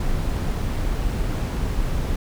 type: noise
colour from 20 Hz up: brown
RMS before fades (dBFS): -23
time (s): 0-2.16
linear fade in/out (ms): 5
effects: none